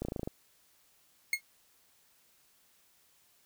clicks, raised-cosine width 2 ms, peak -22 dBFS, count 8, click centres 0.02 / 0.05 / 0.085 / 0.121 / 0.162 / 0.195 / 0.232 / 0.275 s
40% pulse tone with exponential decay, 2159 Hz, C#7, 46 cents flat, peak -22 dBFS, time 1.33-1.41 s, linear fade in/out 2 ms, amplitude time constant 16 ms
effects white hiss -67 dBFS RMS until 3.45 s

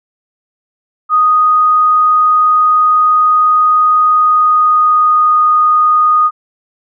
sine tone with pitch glide, 1243 to 1235.1 Hz, D#6 to D#6, -2 to -13 cents, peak -6 dBFS, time 1.09-6.31 s, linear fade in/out 50 ms, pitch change -11 cents, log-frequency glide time 4.03-5.37 s, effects none

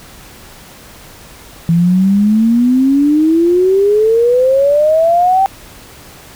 sine exponential sweep, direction up, 165.1 to 784 Hz, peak -7 dBFS, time 1.69-5.46 s, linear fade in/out 0 ms, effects pink hiss -37 dBFS RMS until 6.35 s

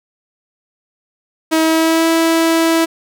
sawtooth tone with pitch glide, 320 to 328 Hz, D#4 to E4, +49 to -9 cents, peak -7 dBFS, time 1.51-2.86 s, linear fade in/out 20 ms, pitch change +42 cents, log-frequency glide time 1.61-2.08 s, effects none

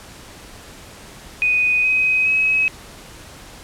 sine tone with pitch steps, 2489 / 2521 / 2553 Hz, D#7 / D#7 / D#7, 0 / +22 / +44 cents, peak -14 dBFS, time 1.42-2.68 s, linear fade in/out 0 ms, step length 420 ms, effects pink hiss -40 dBFS RMS until 3.63 s + low-pass 11000 Hz 12 dB/octave

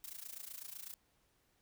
blue noise with amplitude modulation, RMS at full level -45 dBFS, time 0.04-0.94 s, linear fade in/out 0 ms, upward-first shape sine, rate 28 Hz, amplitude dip 85%, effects pink hiss -75 dBFS RMS until 1.61 s

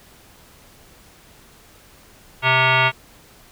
sine tone with frequency modulation, 650 Hz, E5, 24 cents flat, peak -13 dBFS, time 2.42-2.92 s, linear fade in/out 50 ms, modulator 522 Hz, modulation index 4.8, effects pink hiss -49 dBFS RMS until 3.51 s

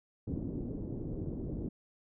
white low-pass noise, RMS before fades -38 dBFS, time 0.27-1.69 s, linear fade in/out 5 ms, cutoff 340 Hz, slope 24 dB/octave, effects none

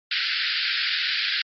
white band-pass noise, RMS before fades -25 dBFS, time 0.11-1.42 s, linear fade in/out 5 ms, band 1400 to 4900 Hz, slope 96 dB/octave, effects MP3 32 kbps

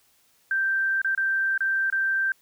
sine tone with dropouts, 1568 Hz, G6, in tune, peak -21 dBFS, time 0.51-2.32 s, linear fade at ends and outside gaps 2 ms, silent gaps 1.017-1.046 / 1.15-1.176 / 1.578-1.606 / 1.901-1.925 s, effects white hiss -63 dBFS RMS until 2.41 s

